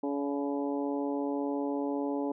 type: harmonic tone with a mistuned harmonic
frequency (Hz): 141.8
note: C#3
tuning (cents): +40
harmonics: 2 / 3 / 4 / 5 / 6 / 7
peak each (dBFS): -31 / -36 / -38 / -44 / -40 / -47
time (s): 0.03-2.32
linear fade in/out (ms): 5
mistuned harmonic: 5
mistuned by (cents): -36
effects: none